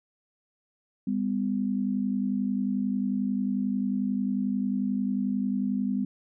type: tone pair together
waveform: sine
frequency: 200.9 / 252.1 Hz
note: G3 / B3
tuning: +43 / +36 cents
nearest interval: major third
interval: 393 cents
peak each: -27 / -28 dBFS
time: 1.07-6.05 s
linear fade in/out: 5 ms
effects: none